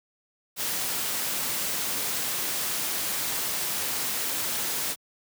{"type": "noise", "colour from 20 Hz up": "white", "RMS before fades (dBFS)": -29, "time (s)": [0.56, 4.96], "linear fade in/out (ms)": 50, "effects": ["high-pass 100 Hz 12 dB/octave"]}